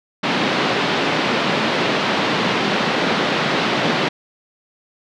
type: band-pass noise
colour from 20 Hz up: pink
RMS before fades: -19 dBFS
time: 0.23-4.09 s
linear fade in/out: 10 ms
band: 170 to 4100 Hz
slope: 24 dB/octave
effects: none